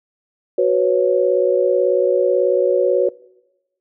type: chord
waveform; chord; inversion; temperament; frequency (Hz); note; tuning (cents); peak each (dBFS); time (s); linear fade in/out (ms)
sine; F# suspended fourth; none; equal with one note detuned; 370 / 493.9 / 552.1; F#4 / B4 / C#5; 0 / 0 / -7; -17; 0.58-3.09; 5
effects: noise-tail reverb RT60 1.0 s tail -22 dB re dry